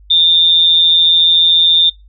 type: tone with amplitude modulation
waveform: sine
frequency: 3607 Hz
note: A7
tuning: 42 cents sharp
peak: -4 dBFS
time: 0.1-1.9 s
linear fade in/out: 10 ms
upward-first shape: sine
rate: 167 Hz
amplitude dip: 65%
effects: noise-tail reverb RT60 0.2 s tail -22 dB re dry + added 50 Hz sine -39 dBFS peak until 2.08 s